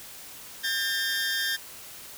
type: tone pair together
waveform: 20% pulse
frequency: 1604 / 1803.2 Hz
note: G6 / A6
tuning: +39 / +42 cents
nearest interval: major second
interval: 203 cents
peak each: -24 dBFS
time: 0.63-1.57 s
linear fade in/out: 20 ms
effects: white hiss -44 dBFS RMS until 2.17 s